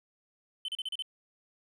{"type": "tone bursts", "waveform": "triangle", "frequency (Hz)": 3059, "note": "G7", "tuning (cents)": -43, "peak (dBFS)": -31, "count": 6, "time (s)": [0.65, 1.023], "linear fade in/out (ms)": 2, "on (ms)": 33, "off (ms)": 35, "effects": []}